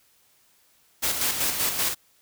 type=noise with tremolo; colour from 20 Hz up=white; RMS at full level=-24 dBFS; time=1.02-1.95 s; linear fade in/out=20 ms; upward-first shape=square; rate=5.2 Hz; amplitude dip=45%; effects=white hiss -62 dBFS RMS until 2.21 s